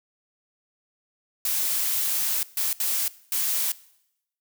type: noise bursts at uneven times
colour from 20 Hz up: blue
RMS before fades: -25 dBFS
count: 4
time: 1.45-2.43 / 2.57-2.73 / 2.8-3.08 / 3.32-3.72 s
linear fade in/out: 2 ms
effects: noise-tail reverb RT60 0.8 s tail -20 dB re dry